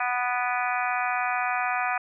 harmonic tone with a mistuned harmonic, 246.9 Hz, B3, in tune, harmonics 3 / 4 / 5 / 6 / 7 / 8 / 9 / 10, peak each -28 / -33 / -31 / -32 / -35 / -36 / -37 / -34 dBFS, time 0-1.98 s, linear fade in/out 5 ms, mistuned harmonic 9, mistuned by +55 cents, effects none

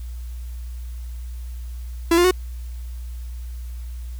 45% pulse tone with pitch steps, 336.1 / 351.4 / 367.4 Hz, E4 / F4 / F#4, +34 / +11 / -12 cents, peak -13 dBFS, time 2.11-2.311 s, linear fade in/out 5 ms, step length 67 ms, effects added 60 Hz sine -29 dBFS peak until 4.19 s + white hiss -52 dBFS RMS until 4.19 s

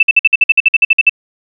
sine tone bursts, 2648 Hz, E7, 7 cents sharp, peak -3 dBFS, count 14, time 0-1.095 s, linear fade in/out 5 ms, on 29 ms, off 53 ms, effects none

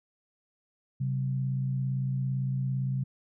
sine tone pair together, 132.7 / 190.4 Hz, C3 / F#3, +25 / +50 cents, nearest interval tritone, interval 625 cents, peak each -27 / -37 dBFS, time 1-3.04 s, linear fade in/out 10 ms, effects none

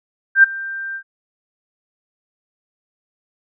sine tone with ADSR envelope, 1575 Hz, G6, 8 cents sharp, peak -3 dBFS, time 0.35-1.03 s, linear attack 84 ms, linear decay 13 ms, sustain -21 dB, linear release 76 ms, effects none

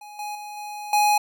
square tone with level steps, 834 Hz, G#5, 7 cents sharp, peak -40 / -30 / -35 / -33 / -17 dBFS, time 0.01-1.18 s, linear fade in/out 5 ms, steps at 0.19 / 0.35 / 0.57 / 0.93 s, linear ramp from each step 2 ms, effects none

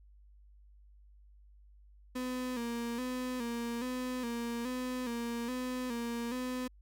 35% pulse tone with vibrato, 243.7 Hz, B3, 23 cents flat, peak -33 dBFS, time 2.15-6.68 s, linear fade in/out 10 ms, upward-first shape square, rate 1.2 Hz, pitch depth 64 cents each way, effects added 50 Hz sine -56 dBFS peak until 6.81 s

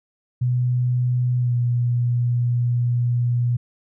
sine tone with pitch glide, 124.1 to 121.13 Hz, B2 to B2, +9 to -33 cents, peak -17 dBFS, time 0.41-3.57 s, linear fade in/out 10 ms, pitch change -42 cents, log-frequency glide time 1.38-1.54 s, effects none

